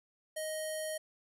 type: tone with low-pass filter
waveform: square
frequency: 625 Hz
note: D#5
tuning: 8 cents sharp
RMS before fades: -38 dBFS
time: 0.36-0.98 s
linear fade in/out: 10 ms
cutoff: 11000 Hz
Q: 6.9
effects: none